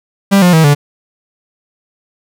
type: tone with pitch steps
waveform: 45% pulse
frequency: 197.6 / 178.09 / 160.5 / 144.65 Hz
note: G3 / F3 / E3 / D3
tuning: +14 / +34 / -46 / -26 cents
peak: -5 dBFS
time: 0.31-0.75 s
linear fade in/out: 20 ms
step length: 110 ms
effects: none

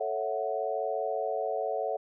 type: chord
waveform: sine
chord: F# minor seventh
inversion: first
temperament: equal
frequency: 440 / 554.4 / 659.3 / 740 Hz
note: A4 / C#5 / E5 / F#5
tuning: 0 / 0 / 0 / 0 cents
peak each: -34 dBFS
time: 0-1.97 s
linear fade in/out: 10 ms
effects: none

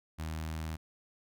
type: tone with notch filter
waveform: sawtooth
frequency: 79.3 Hz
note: D#2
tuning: 33 cents sharp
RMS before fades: -38 dBFS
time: 0.18-0.77 s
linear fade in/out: 20 ms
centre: 450 Hz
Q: 1.5
effects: none

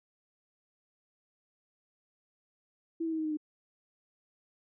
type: tone with pitch steps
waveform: sine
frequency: 329.6 / 324.3 / 319.1 / 314 / 309 / 304 Hz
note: E4 / E4 / D#4 / D#4 / D#4 / D#4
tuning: 0 / -28 / +44 / +16 / -12 / -40 cents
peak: -30 dBFS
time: 3-3.372 s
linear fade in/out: 10 ms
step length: 62 ms
effects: none

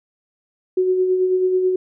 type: tone with tremolo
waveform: sine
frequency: 370 Hz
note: F#4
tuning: in tune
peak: -13 dBFS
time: 0.77-1.76 s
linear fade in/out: 5 ms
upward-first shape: sine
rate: 9.2 Hz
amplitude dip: 40%
effects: none

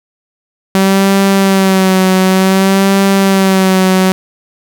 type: tone with vibrato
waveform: sawtooth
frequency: 191.5 Hz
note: G3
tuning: 40 cents flat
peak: -3 dBFS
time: 0.75-4.12 s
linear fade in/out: 0 ms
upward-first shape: sine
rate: 0.55 Hz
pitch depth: 39 cents each way
effects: none

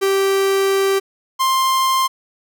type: tone pair in turn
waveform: 45% pulse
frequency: 390 / 1052.1 Hz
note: G4 / C6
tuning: -9 / +9 cents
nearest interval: octave + perfect fourth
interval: 1718 cents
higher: second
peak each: -14 dBFS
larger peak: neither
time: 0.01-1 / 1.39-2.08 s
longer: first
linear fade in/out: 20 ms
effects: none

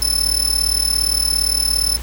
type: tone with amplitude modulation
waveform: 25% pulse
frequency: 5274 Hz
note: E8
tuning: in tune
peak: -7 dBFS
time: 0.02-1.97 s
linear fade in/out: 0 ms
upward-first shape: sine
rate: 37.4 Hz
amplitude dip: 85%
effects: added 60 Hz sine -25 dBFS peak until 2.02 s + pink hiss -34 dBFS RMS until 2.02 s

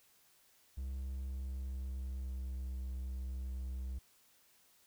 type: tone with pitch glide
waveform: triangle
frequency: 66 to 64.08 Hz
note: C2 to C2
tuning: +16 to -35 cents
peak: -36 dBFS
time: 0.77-3.99 s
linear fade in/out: 10 ms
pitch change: -51 cents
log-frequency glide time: 1.2-2.74 s
effects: white hiss -68 dBFS RMS until 4.86 s

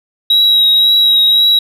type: tone with vibrato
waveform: sine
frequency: 3844 Hz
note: B7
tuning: 48 cents flat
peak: -4 dBFS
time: 0.3-1.59 s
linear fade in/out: 5 ms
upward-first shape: triangle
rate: 1.9 Hz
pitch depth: 22 cents each way
effects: tanh soft clip ceiling -5 dBFS

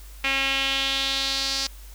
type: tone with band-pass filter sweep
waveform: sawtooth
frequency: 271.2 Hz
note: C#4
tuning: 38 cents flat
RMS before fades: -25 dBFS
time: 0.24-1.67 s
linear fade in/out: 5 ms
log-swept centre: 2500 to 4900 Hz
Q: 3.2
effects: added 50 Hz sine -40 dBFS peak until 1.94 s + white hiss -50 dBFS RMS until 1.94 s

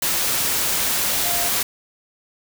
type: tone in noise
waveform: sine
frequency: 698.5 Hz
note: F5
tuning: in tune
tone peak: -29 dBFS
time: 1.25-1.49 s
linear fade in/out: 5 ms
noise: white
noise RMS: -21 dBFS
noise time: 0.02-1.63 s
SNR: -11 dB
effects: none

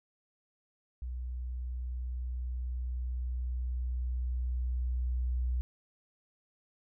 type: tone with level ramp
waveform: sine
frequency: 61.9 Hz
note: B1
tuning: 5 cents sharp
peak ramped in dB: -35 to -28 dBFS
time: 1.02-5.61 s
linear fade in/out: 0 ms
effects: none

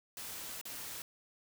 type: noise with dropouts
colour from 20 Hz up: white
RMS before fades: -44 dBFS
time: 0.17-1.02 s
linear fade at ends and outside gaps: 1 ms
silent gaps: 0.613-0.654 s
effects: none

